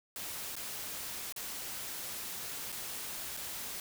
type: noise with dropouts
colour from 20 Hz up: white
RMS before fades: -41 dBFS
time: 0.16-3.8 s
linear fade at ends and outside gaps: 1 ms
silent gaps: 0.555-0.565 / 1.324-1.362 / 2.72-2.725 / 3.367-3.372 s
effects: none